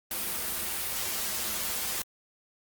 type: noise with comb filter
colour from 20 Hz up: white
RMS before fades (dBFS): -32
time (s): 0.11-2.02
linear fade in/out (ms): 2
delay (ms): 7.1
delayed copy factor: -0.85
effects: Opus 32 kbps